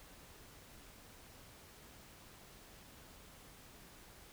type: silence
effects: pink hiss -58 dBFS RMS until 4.32 s